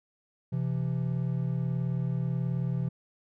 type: tone pair together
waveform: triangle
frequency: 130.15 / 168.7 Hz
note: C3 / E3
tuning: -9 / +40 cents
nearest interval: major third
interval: 449 cents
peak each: -27 / -29 dBFS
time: 0.52-2.89 s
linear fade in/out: 10 ms
effects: none